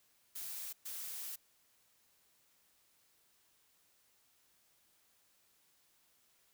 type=noise bursts at uneven times; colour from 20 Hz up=blue; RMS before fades=-44 dBFS; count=2; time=0.35-0.73 / 0.85-1.36 s; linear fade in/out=10 ms; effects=white hiss -72 dBFS RMS until 6.53 s